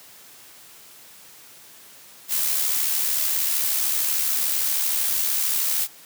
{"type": "noise with amplitude modulation", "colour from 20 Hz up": "blue", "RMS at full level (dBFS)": -21, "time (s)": [2.28, 5.88], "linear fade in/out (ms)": 50, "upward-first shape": "sine", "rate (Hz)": 73.2, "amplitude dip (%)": 40, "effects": ["white hiss -47 dBFS RMS until 6.05 s", "high-pass 100 Hz 12 dB/octave"]}